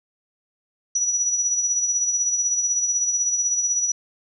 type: tone with tremolo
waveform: sine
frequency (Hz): 5870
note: F#8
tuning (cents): -15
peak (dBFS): -17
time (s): 0.95-3.92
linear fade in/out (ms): 5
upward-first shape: sine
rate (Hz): 16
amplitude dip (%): 50
effects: none